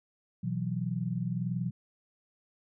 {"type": "chord", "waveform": "sine", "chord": "B suspended fourth", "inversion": "none", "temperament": "equal", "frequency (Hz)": [123.47, 164.81, 185], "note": ["B2", "E3", "F#3"], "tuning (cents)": [0, 0, 0], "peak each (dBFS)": [-34, -34, -34], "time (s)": [0.43, 1.71], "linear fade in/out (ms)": 10, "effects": []}